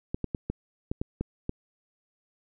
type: clicks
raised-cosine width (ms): 3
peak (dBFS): -16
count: 8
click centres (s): 0.145 / 0.243 / 0.348 / 0.5 / 0.915 / 1.015 / 1.21 / 1.494
effects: none